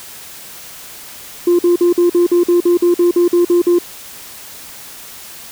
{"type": "tone bursts", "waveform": "sine", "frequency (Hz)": 349.2, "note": "F4", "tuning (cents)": 0, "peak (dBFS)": -6, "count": 14, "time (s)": [1.47, 3.787], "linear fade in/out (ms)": 5, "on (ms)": 120, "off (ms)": 49, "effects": ["tanh soft clip ceiling -6 dBFS", "white hiss -34 dBFS RMS until 5.51 s"]}